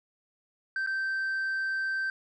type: tone with dropouts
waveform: sine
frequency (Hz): 1558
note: G6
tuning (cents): -11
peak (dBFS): -25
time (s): 0.76-2.1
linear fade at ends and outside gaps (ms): 2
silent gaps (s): 0.864-0.872
effects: tanh soft clip ceiling -27 dBFS